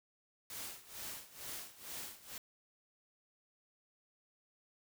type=noise with tremolo; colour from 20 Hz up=white; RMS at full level=-44 dBFS; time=0.5-2.38 s; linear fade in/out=2 ms; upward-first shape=sine; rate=2.2 Hz; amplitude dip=85%; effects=none